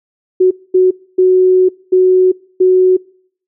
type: tone bursts at uneven times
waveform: sine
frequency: 370 Hz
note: F#4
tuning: in tune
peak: -5 dBFS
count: 5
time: 0.4-0.51 / 0.74-0.91 / 1.18-1.69 / 1.92-2.32 / 2.6-2.97 s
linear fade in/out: 10 ms
effects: noise-tail reverb RT60 0.6 s tail -25 dB re dry